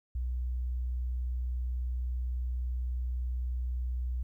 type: tone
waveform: sine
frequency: 61.8 Hz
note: B1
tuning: 2 cents sharp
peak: -30 dBFS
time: 0.15-4.23 s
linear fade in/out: 5 ms
effects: 12-bit